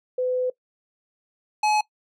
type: tone pair in turn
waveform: sine / square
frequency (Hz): 505 / 849.3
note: B4 / G#5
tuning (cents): +39 / +39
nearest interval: major sixth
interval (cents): 900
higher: second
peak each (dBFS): -21 / -19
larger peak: second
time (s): 0.18-0.5 / 1.63-1.81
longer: first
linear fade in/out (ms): 5
effects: noise-tail reverb RT60 0.1 s tail -20 dB re dry + low-pass 7000 Hz 12 dB/octave